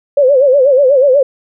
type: tone with vibrato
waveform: sine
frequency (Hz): 541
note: C#5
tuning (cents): -42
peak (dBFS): -5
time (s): 0.17-1.23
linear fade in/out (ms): 5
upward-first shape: sine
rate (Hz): 8.2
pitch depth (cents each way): 130
effects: none